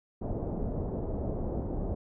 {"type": "low-pass noise", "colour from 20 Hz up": "pink", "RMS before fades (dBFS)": -33, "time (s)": [0.21, 1.95], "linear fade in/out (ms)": 10, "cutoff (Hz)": 660, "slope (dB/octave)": 24, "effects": []}